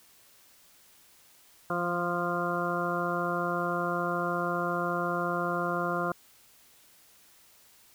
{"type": "harmonic tone with a mistuned harmonic", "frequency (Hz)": 174.61, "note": "F3", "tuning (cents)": 0, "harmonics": [1, 2, 3, 4, 6, 7, 8], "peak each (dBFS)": [-35, -35, -35, -35, -35, -35, -35], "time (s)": [1.7, 6.12], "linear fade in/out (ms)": 2, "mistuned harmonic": 1, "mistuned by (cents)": -22, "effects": ["white hiss -59 dBFS RMS until 7.94 s"]}